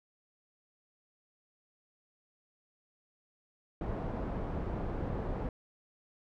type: low-pass noise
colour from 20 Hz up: pink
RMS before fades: -36 dBFS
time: 3.81-5.49 s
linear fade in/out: 2 ms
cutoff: 780 Hz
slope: 12 dB/octave
effects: none